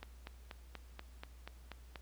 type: click train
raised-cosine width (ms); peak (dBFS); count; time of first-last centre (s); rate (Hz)
0.3; -29; 9; 0.03-1.958; 4.15
effects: added 60 Hz sine -53 dBFS peak until 2.01 s + pink hiss -66 dBFS RMS until 2.01 s